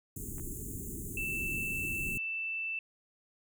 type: band-stop noise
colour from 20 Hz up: pink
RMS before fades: -40 dBFS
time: 0.16-2.18 s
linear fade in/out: 5 ms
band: 420 to 6700 Hz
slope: 96 dB/octave
type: clicks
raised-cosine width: 0.5 ms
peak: -38 dBFS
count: 2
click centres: 0.383 / 0.397 s
type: tone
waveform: sine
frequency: 2655 Hz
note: E7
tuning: 12 cents sharp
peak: -33 dBFS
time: 1.17-2.79 s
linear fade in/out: 2 ms
effects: none